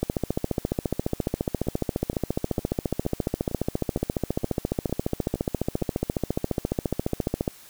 two click trains, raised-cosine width 2 ms, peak -10 / -20 dBFS, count 109 / 10, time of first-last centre 0.03-7.478 / 1.67-5.817 s, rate 14.5 / 2.17 Hz, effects white hiss -49 dBFS RMS until 7.69 s

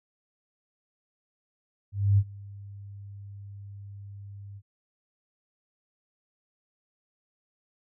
sine tone with ADSR envelope, 100 Hz, G2, 35 cents sharp, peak -16 dBFS, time 1.92-4.62 s, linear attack 260 ms, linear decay 54 ms, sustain -24 dB, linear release 51 ms, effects none

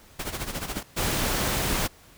pink noise with tremolo, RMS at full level -30 dBFS, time 0.19-0.83 s, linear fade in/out 5 ms, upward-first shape sine, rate 14 Hz, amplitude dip 70%
click train, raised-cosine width 2 ms, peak -17 dBFS, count 5, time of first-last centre 0.77-1.711 s, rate 4.25 Hz
pink noise, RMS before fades -26 dBFS, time 0.96-1.88 s, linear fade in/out 20 ms
effects pink hiss -53 dBFS RMS until 2.17 s

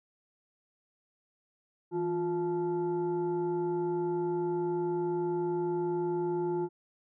sine tone with frequency modulation, 352.8 Hz, F4, 18 cents sharp, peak -28 dBFS, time 1.91-6.69 s, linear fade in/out 50 ms, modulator 516 Hz, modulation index 0.63, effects none

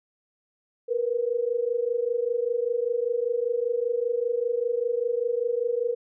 sine tone pair together, 465.2 / 490.3 Hz, A#4 / B4, -4 / -13 cents, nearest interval minor second, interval 91 cents, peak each -26 dBFS, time 0.88-5.95 s, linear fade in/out 20 ms, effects none

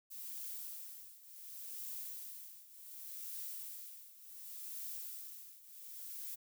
violet noise with tremolo, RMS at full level -44 dBFS, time 0.1-6.36 s, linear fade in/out 20 ms, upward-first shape triangle, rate 0.68 Hz, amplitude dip 85%, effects none

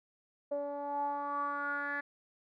10% pulse tone with low-pass filter sweep, 286.3 Hz, D4, 44 cents flat, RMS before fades -36 dBFS, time 0.51-2.01 s, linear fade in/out 10 ms, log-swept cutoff 590 to 1800 Hz, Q 7.4, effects none

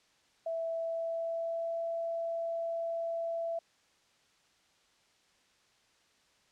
sine tone with pitch glide, 659.3 to 667.7 Hz, E5 to E5, 0 to +22 cents, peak -32 dBFS, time 0.46-3.59 s, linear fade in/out 5 ms, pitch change +22 cents, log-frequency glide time 0.68-1.81 s, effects white hiss -68 dBFS RMS until 6.51 s + low-pass 6000 Hz 12 dB/octave

